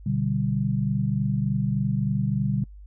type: chord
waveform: sine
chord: G major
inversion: first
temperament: equal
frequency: 123.47 / 146.83 / 196 Hz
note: B2 / D3 / G3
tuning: 0 / 0 / 0 cents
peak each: -26 dBFS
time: 0.06-2.64 s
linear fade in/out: 5 ms
effects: noise-tail reverb RT60 0.1 s tail -26 dB re dry + added 50 Hz sine -41 dBFS peak until 2.86 s